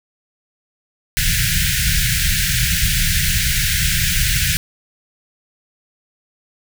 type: band-stop noise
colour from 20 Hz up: pink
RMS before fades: -17 dBFS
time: 1.17-4.57 s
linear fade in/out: 0 ms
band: 180 to 1500 Hz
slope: 96 dB/octave
effects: none